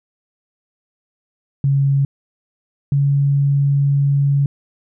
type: tone pair in turn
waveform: sine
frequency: 138.59 / 140.61 Hz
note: C#3 / C#3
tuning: 0 / +25 cents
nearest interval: unison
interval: 25 cents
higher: second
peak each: -12 dBFS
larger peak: neither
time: 1.64-2.05 / 2.92-4.46 s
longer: second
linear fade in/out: 2 ms
effects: none